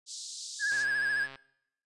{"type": "band-pass noise", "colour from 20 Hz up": "pink", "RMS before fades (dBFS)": -42, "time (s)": [0.06, 0.86], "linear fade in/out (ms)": 50, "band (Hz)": [3900, 8400], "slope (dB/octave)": 48}
{"type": "tone with vibrato", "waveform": "triangle", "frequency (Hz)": 1661.2, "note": "G#6", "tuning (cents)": 0, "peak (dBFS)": -25, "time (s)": [0.59, 1.28], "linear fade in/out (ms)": 50, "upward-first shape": "sine", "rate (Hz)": 14, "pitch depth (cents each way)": 58}
{"type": "click train", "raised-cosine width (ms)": 0.3, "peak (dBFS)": -30, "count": 87, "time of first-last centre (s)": [0.72, 1.357], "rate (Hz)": 135}
{"effects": ["noise-tail reverb RT60 0.8 s tail -22 dB re dry", "resampled to 24000 Hz"]}